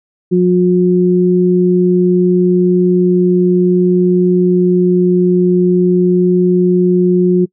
sine tone pair together, 180 / 360.2 Hz, F#3 / F#4, -47 / -46 cents, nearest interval octave, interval 1201 cents, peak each -10 dBFS, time 0.31-7.46 s, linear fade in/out 20 ms, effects noise-tail reverb RT60 0.1 s tail -25 dB re dry

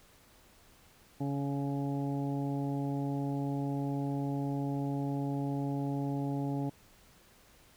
harmonic tone, 140 Hz, C#3, 18 cents sharp, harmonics 1 / 2 / 3 / 4 / 5 / 6, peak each -34 / -34 / -44 / -46 / -46 / -45 dBFS, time 1.2-6.7 s, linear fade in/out 10 ms, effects pink hiss -61 dBFS RMS until 7.76 s

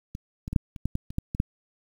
clicks, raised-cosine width 5 ms, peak -22 / -21 / -17 / -7 / -27 / -13 / -14 / -25 / -14 / -18 / -9 dBFS, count 11, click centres 0.151 / 0.479 / 0.53 / 0.562 / 0.762 / 0.856 / 0.954 / 1.105 / 1.184 / 1.349 / 1.401 s, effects 8-bit

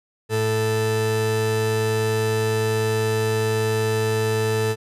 40% pulse tone pair together, 109.85 / 439.4 Hz, A2 / A4, -2 / -2 cents, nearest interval 2 octaves, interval 2400 cents, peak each -22 / -22 dBFS, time 0.29-4.76 s, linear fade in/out 50 ms, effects resampled to 32000 Hz

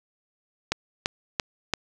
click train, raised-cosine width 0.2 ms, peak -6 dBFS, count 4, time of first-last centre 0.72-1.737 s, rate 2.95 Hz, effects none

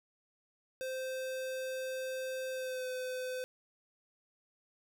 square tone with pitch glide, 520 to 509.3 Hz, C5 to C5, -11 to -47 cents, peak -37 dBFS, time 0.81-3.44 s, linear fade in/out 0 ms, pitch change -36 cents, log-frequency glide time 2.51-2.87 s, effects none

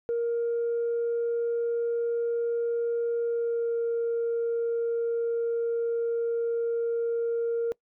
sine tone with pitch glide, 468.6 to 465.4 Hz, A#4 to A#4, +9 to -3 cents, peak -23 dBFS, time 0.09-7.72 s, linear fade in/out 0 ms, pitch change -12 cents, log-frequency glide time 3.21-3.78 s, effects noise-tail reverb RT60 0.1 s tail -24 dB re dry + tanh soft clip ceiling -22 dBFS

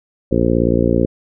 harmonic tone, 58.2 Hz, A#1, 2 cents flat, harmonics 1 / 2 / 3 / 4 / 5 / 6 / 7 / 8 / 9, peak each -22 / -21 / -21 / -19 / -20 / -20 / -23 / -22 / -22 dBFS, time 0.31-1.06 s, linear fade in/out 10 ms, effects none

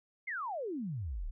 sine exponential sweep, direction down, 2200 to 30.09 Hz, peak -35 dBFS, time 0.27-1.31 s, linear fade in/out 10 ms, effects none

